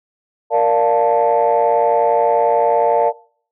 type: chord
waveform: sine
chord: Bb major seventh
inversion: none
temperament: equal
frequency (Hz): 466.2 / 587.3 / 698.5 / 880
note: Bb4 / D5 / F5 / A5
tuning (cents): 0 / 0 / 0 / 0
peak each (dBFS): -16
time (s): 0.5-3.13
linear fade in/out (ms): 50
effects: noise-tail reverb RT60 0.5 s tail -22 dB re dry + tanh soft clip ceiling -5 dBFS